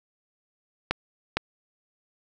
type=clicks; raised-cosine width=0.3 ms; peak=-7 dBFS; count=2; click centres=0.91 / 1.37 s; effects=none